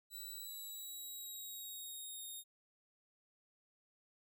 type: tone with pitch glide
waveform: 5% pulse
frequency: 3951 to 3708 Hz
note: B7 to A#7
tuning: 0 to -10 cents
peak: -39 dBFS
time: 0.1-2.44 s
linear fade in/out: 50 ms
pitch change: -110 cents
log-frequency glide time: 0.34-2.23 s
effects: none